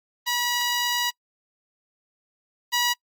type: tone pair in turn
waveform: 10% pulse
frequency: 968 / 968 Hz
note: B5 / B5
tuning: -35 / -35 cents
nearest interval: unison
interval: 0 cents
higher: neither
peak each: -14 / -12 dBFS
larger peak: second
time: 0.26-1.11 / 2.72-2.94 s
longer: first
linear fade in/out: 20 ms
effects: noise-tail reverb RT60 0.1 s tail -26 dB re dry + Opus 24 kbps